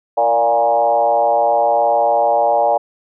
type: tone with frequency modulation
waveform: sine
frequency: 703 Hz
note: F5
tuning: 11 cents sharp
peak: -11 dBFS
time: 0.17-2.78 s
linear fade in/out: 10 ms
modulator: 119 Hz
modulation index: 1.5
effects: none